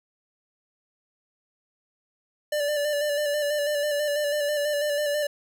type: tone with vibrato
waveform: square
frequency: 587.3 Hz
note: D5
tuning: in tune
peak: -24 dBFS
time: 2.52-5.27 s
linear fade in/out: 5 ms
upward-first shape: square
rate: 6.1 Hz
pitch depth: 28 cents each way
effects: none